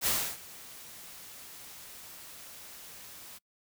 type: noise with ADSR envelope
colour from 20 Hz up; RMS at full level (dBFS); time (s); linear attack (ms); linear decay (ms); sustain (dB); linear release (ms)
white; -27; 0.01-3.39; 56; 300; -21; 21
effects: noise-tail reverb RT60 0.1 s tail -24 dB re dry